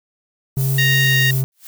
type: noise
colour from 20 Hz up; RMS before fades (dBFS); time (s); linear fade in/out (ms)
violet; -26; 0.56-1.44; 50
type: tone with pitch glide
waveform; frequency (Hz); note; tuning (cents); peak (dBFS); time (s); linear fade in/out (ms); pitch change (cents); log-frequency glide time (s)
triangle; 134.6 to 131.75; C3 to C3; +49 to +12; -14; 0.57-1.44; 0; -37; 1.04-1.23
type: harmonic tone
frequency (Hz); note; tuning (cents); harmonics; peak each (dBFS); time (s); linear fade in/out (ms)
932.3; A#5; 0; 2 / 3 / 4 / 5 / 6 / 7 / 8; -16 / -22 / -23 / -32 / -34 / -33 / -37; 0.78-1.31; 5
type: noise with exponential growth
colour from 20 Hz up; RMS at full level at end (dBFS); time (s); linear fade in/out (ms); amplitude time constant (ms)
blue; -34; 1.52-1.67; 0; 31
effects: none